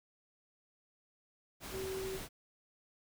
sine tone in noise, 381.3 Hz, G4, 48 cents flat, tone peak -38 dBFS, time 1.71-2.2 s, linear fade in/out 50 ms, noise pink, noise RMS -45 dBFS, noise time 1.6-2.29 s, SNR +4 dB, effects none

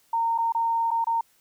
sine tone with dropouts, 919 Hz, A#5, 25 cents flat, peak -21 dBFS, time 0.13-1.21 s, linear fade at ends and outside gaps 5 ms, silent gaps 0.379-0.384 / 0.523-0.548 / 0.907-0.913 / 1.044-1.069 s, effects white hiss -63 dBFS RMS until 1.4 s

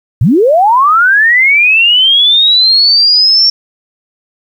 sine linear sweep, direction up, 89.7 to 5500 Hz, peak -4 dBFS, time 0.21-3.5 s, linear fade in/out 5 ms, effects 7-bit

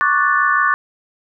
sine chord, D major seventh, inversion third, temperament equal, 1108.7 / 1174.7 / 1480 / 1760 Hz, C#6 / D6 / F#6 / A6, 0 / 0 / 0 / 0 cents, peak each -18 dBFS, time 0.01-0.74 s, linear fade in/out 0 ms, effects none

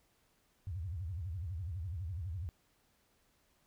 sine tone with vibrato, 87.31 Hz, F2, in tune, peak -37 dBFS, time 0.67-2.49 s, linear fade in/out 0 ms, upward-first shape sine, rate 12 Hz, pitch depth 260 cents each way, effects pink hiss -73 dBFS RMS until 3.66 s

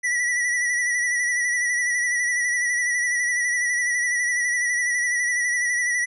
square tone with vibrato, 1948 Hz, B6, 24 cents flat, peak -21 dBFS, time 0.03-6.06 s, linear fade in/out 20 ms, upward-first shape triangle, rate 12 Hz, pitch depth 50 cents each way, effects resampled to 24000 Hz

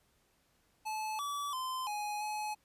square tone with pitch steps, 865 / 1149 / 1032 / 835 / 848 Hz, A5 / D6 / C6 / G#5 / G#5, -30 / -38 / -24 / +9 / +36 cents, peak -36 dBFS, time 0.85-2.55 s, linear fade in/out 20 ms, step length 340 ms, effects pink hiss -72 dBFS RMS until 2.64 s + resampled to 32000 Hz

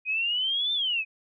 sine exponential two-way sweep, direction up then down, 2489 to 3594 to 2489 Hz, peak -24 dBFS, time 0.05-1.05 s, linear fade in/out 50 ms, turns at 0.73 s, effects none

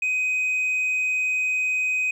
sine tone, 2511 Hz, D#7, 15 cents sharp, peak -18 dBFS, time 0.02-2.11 s, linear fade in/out 5 ms, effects tanh soft clip ceiling -20 dBFS + 10-bit

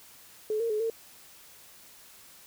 sine tone with pitch steps, 429.4 / 460.7 / 425.8 / 453.1 Hz, A4 / A#4 / G#4 / A#4, -42 / -20 / +43 / -49 cents, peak -26 dBFS, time 0.5-0.9 s, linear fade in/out 2 ms, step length 100 ms, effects white hiss -53 dBFS RMS until 2.46 s

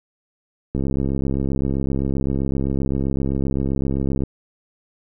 click train, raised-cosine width 3 ms, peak -10 dBFS, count 237, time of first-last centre 0.75-4.236 s, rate 67.7 Hz, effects none

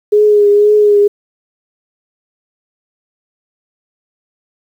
sine tone with vibrato, 415.3 Hz, G#4, in tune, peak -5 dBFS, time 0.12-1.08 s, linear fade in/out 10 ms, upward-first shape triangle, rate 2 Hz, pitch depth 34 cents each way, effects 7-bit

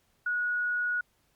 sine tone, 1457 Hz, F#6, 27 cents flat, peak -26 dBFS, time 0.26-1.01 s, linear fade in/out 5 ms, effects pink hiss -70 dBFS RMS until 1.35 s + MP3 96 kbps

